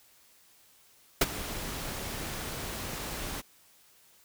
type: noise with ADSR envelope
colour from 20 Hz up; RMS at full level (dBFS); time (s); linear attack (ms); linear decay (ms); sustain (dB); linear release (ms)
pink; -20; 1.21-3.42; 6; 30; -17; 25
effects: white hiss -61 dBFS RMS until 4.24 s